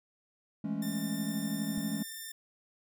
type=chord; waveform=triangle; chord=A major seventh; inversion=second; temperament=equal; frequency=164.81 / 207.7 / 220 / 277.2 Hz; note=E3 / G#3 / A3 / C#4; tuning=0 / 0 / 0 / 0 cents; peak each=-38 / -33 / -36 / -36 dBFS; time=0.64-2.03 s; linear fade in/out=5 ms
type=tone; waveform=5% pulse; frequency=1794 Hz; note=A6; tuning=33 cents sharp; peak=-30 dBFS; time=0.82-2.32 s; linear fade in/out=5 ms
type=click; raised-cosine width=5 ms; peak=-35 dBFS; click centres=1.779 s
effects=none